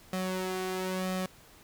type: tone with flanger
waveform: sawtooth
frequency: 186 Hz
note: F#3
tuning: 9 cents sharp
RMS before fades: -33 dBFS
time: 0.13-1.26 s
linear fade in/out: 2 ms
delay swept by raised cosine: 1.6 to 2.59 ms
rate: 1 Hz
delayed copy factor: +0.65
effects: pink hiss -56 dBFS RMS until 1.63 s